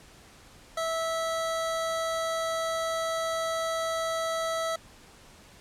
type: tone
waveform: 25% pulse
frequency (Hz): 654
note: E5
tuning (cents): -14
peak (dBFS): -24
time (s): 0.77-4.76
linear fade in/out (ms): 5
effects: pink hiss -53 dBFS RMS until 5.6 s + low-pass 10000 Hz 12 dB/octave